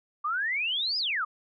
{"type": "exponential two-way sweep", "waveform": "sine", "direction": "up then down", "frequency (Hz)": [1153, 5140, 1153], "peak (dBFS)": -26, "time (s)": [0.24, 1.25], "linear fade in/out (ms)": 10, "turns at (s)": 0.98, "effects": []}